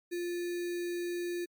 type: tone with sample-and-hold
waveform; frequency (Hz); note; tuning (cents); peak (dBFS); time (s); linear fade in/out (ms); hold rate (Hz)
sine; 349.2; F4; 0; -32; 0.11-1.46; 20; 2100
effects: MP3 96 kbps